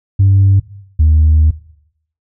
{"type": "tone pair in turn", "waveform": "sine", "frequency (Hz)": [97.7, 77.54], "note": ["G2", "D#2"], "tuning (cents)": [-5, -5], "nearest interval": "major third", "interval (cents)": 400, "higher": "first", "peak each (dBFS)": -4, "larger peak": "neither", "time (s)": [[0.19, 0.6], [0.99, 1.51]], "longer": "second", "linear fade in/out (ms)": 10, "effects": ["noise-tail reverb RT60 0.7 s tail -18 dB re dry", "tanh soft clip ceiling -3 dBFS"]}